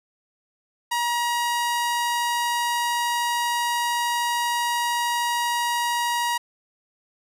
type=tone; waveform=sawtooth; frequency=953 Hz; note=A#5; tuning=38 cents sharp; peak=-18 dBFS; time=0.91-6.38 s; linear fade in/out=10 ms; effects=resampled to 32000 Hz + 10-bit

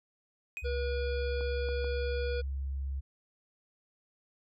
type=tone with exponential decay; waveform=triangle; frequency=2500 Hz; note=D#7; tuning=8 cents sharp; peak=-31 dBFS; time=0.57-0.72 s; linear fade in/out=0 ms; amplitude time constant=31 ms
type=tone; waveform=sine; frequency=68.1 Hz; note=C#2; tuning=30 cents flat; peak=-32 dBFS; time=0.62-3.01 s; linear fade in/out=20 ms
type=harmonic tone; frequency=483.3 Hz; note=B4; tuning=38 cents flat; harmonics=1 / 3 / 5 / 7 / 9 / 10; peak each=-33 / -43 / -47 / -50 / -52 / -53 dBFS; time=0.64-2.42 s; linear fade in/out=20 ms
type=clicks; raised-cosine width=1 ms; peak=-32 dBFS; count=3; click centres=1.409 / 1.688 / 1.844 s
effects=none

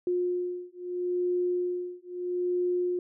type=beating tone pair; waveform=sine; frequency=357 / 357.77 Hz; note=F4 / F4; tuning=+38 / +42 cents; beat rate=0.77 Hz; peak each=-30 / -30 dBFS; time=0.07-2.99 s; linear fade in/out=2 ms; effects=none

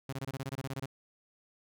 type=tone bursts; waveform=sawtooth; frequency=135.1 Hz; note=C#3; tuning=44 cents flat; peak=-31 dBFS; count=13; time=0.09-0.859 s; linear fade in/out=5 ms; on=37 ms; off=24 ms; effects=none

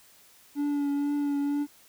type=tone with vibrato; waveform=triangle; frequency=286.9 Hz; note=D4; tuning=40 cents flat; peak=-23 dBFS; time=0.55-1.67 s; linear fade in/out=50 ms; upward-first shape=triangle; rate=2.1 Hz; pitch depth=23 cents each way; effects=white hiss -57 dBFS RMS until 1.88 s

